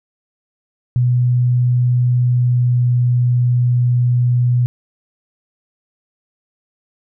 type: tone with pitch glide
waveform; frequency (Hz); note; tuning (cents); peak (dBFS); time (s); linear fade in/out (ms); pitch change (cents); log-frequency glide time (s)
sine; 123.47 to 122.76; B2 to B2; 0 to -10; -11; 0.96-4.66; 0; -10; 2.22-2.9
effects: none